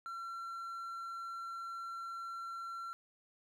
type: tone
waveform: triangle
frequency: 1359 Hz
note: F6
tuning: 48 cents flat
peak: -39 dBFS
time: 0.06-2.93 s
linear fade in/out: 0 ms
effects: none